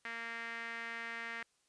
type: tone with band-pass filter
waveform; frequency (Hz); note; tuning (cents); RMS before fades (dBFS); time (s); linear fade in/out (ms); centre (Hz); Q
sawtooth; 230.8; A#3; -17; -43; 0.05-1.43; 2; 1900; 3.7
effects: white hiss -75 dBFS RMS until 1.68 s + resampled to 22050 Hz